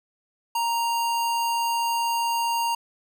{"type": "tone", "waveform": "square", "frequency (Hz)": 932.3, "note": "A#5", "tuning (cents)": 0, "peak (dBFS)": -23, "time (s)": [0.55, 2.75], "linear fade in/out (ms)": 5, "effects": []}